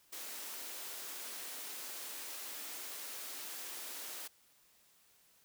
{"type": "high-pass noise", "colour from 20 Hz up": "white", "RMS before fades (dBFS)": -45, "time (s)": [0.12, 4.28], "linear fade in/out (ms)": 10, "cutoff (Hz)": 260, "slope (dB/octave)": 24, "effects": ["white hiss -68 dBFS RMS until 5.44 s"]}